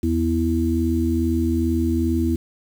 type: harmonic tone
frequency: 82.41 Hz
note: E2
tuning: in tune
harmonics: 1 / 3 / 4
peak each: -22 / -22 / -22 dBFS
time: 0.03-2.36 s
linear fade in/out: 5 ms
effects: 7-bit